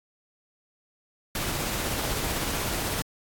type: noise with tremolo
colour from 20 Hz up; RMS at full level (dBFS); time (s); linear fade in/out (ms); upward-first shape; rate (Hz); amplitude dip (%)
pink; -28; 1.35-3.02; 2; triangle; 16; 25
effects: AAC 64 kbps